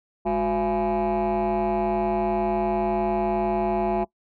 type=tone with frequency modulation; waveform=sine; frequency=523.3 Hz; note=C5; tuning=in tune; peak=-18 dBFS; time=0.25-4.05 s; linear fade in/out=20 ms; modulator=158 Hz; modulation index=2.2; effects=noise-tail reverb RT60 0.1 s tail -22 dB re dry + tanh soft clip ceiling -20 dBFS